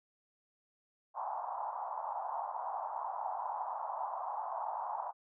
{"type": "band-pass noise", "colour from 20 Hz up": "white", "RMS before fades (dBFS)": -39, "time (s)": [1.14, 5.13], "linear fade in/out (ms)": 50, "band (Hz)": [720, 1000], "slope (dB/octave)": 48, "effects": []}